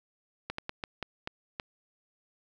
slowing click train, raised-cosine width 0.3 ms, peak -18 dBFS, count 7, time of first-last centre 0.5-1.598 s, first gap 84 ms, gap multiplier 1.31, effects none

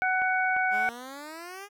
harmonic tone, 746 Hz, F#5, 14 cents sharp, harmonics 1 / 2 / 3, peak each -27 / -26 / -31 dBFS, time 0.02-0.89 s, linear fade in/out 0 ms
clicks, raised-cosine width 0.5 ms, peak -25 dBFS, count 2, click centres 0.219 / 0.565 s
10% pulse exponential sweep, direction up, 200 to 415.3 Hz, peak -31 dBFS, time 0.7-1.69 s, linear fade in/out 50 ms
effects none

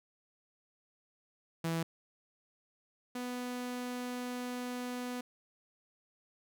sawtooth tone pair in turn, 164.81 / 247.5 Hz, E3 / B3, 0 / +4 cents, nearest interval perfect fifth, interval 704 cents, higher second, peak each -28 / -33 dBFS, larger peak first, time 1.64-1.83 / 3.15-5.21 s, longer second, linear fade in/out 5 ms, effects none

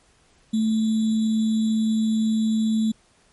sine tone with sample-and-hold, 220 Hz, A3, in tune, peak -18 dBFS, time 0.53-2.92 s, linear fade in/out 10 ms, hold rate 3675 Hz, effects pink hiss -59 dBFS RMS until 3.32 s + MP3 48 kbps

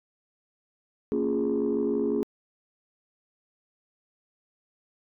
sine chord, Bb minor seventh, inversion none, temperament equal with one note detuned, 229.3 / 277.2 / 349.2 / 415.3 Hz, Bb3 / Db4 / F4 / Ab4, -28 / 0 / 0 / 0 cents, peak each -29 / -28 / -30 / -26 dBFS, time 1.12-2.23 s, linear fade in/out 0 ms, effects tanh soft clip ceiling -18 dBFS

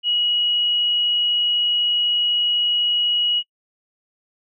sine tone, 2908 Hz, F#7, 31 cents flat, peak -17 dBFS, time 0.03-3.43 s, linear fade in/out 50 ms, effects noise-tail reverb RT60 0.1 s tail -23 dB re dry

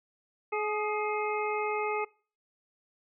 harmonic tone with a mistuned harmonic, 423.7 Hz, G#4, 35 cents sharp, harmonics 1 / 2 / 3 / 5 / 6, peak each -31 / -34 / -36 / -38 / -39 dBFS, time 0.52-2.05 s, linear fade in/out 10 ms, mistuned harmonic 3, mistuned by -39 cents, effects noise-tail reverb RT60 0.4 s tail -23 dB re dry

